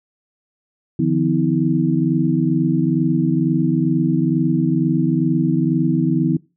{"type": "tone cluster", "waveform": "sine", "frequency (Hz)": [149.7, 171.9, 253.3, 321.4], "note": ["D3", "F3", "B3", "E4"], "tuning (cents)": [33, -27, 44, -44], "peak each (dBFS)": -20, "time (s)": [0.99, 6.37], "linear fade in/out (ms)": 5, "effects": ["noise-tail reverb RT60 0.3 s tail -23 dB re dry"]}